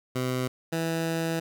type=tone pair in turn; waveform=15% pulse; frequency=127.6 / 164.23 Hz; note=C3 / E3; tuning=-43 / -6 cents; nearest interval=major third; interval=437 cents; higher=second; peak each=-20 dBFS; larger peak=neither; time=0.15-0.48 / 0.72-1.4 s; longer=second; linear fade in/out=10 ms; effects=none